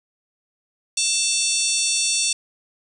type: harmonic tone with a mistuned harmonic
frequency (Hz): 889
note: A5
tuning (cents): +18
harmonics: 3 / 4 / 5 / 6 / 7 / 8 / 9 / 10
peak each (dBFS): -28 / -28 / -26 / -25 / -29 / -29 / -27 / -26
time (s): 0.97-2.33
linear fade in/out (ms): 5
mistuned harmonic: 6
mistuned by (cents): +86
effects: 8-bit